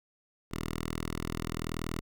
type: tone with notch filter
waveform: 5% pulse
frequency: 40.58 Hz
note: E1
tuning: 26 cents flat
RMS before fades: -36 dBFS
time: 0.51-2.01 s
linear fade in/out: 10 ms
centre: 530 Hz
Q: 1.6
effects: none